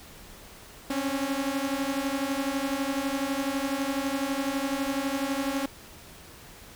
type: beating tone pair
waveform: sawtooth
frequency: 268.6 / 280.6 Hz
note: C4 / C#4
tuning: +46 / +21 cents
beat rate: 12 Hz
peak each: -26 dBFS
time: 0.9-5.66 s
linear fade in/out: 5 ms
effects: pink hiss -48 dBFS RMS until 6.75 s